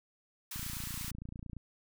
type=high-pass noise; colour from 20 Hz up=white; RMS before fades=-42 dBFS; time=0.51-1.11 s; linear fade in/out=5 ms; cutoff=870 Hz; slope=48 dB/octave
type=click train; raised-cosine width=5 ms; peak=-31 dBFS; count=30; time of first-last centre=0.56-1.567 s; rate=28.8 Hz
effects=none